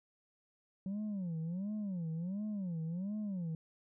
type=tone with vibrato; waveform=sine; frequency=185 Hz; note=F#3; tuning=in tune; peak=-33 dBFS; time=0.86-3.55 s; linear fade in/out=2 ms; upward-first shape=sine; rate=1.4 Hz; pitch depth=250 cents each way; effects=tanh soft clip ceiling -35 dBFS